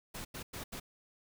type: noise bursts at uneven times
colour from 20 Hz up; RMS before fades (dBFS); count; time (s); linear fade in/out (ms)
pink; -43; 4; 0.14-0.25 / 0.34-0.43 / 0.53-0.64 / 0.72-0.8; 10
effects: none